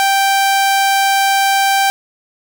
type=tone; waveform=sawtooth; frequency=784 Hz; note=G5; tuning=in tune; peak=-7 dBFS; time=0-1.9 s; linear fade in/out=0 ms; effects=none